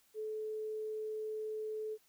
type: tone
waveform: sine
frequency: 432.6 Hz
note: A4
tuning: 29 cents flat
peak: -37 dBFS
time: 0.14-1.98 s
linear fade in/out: 50 ms
effects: white hiss -70 dBFS RMS until 2.08 s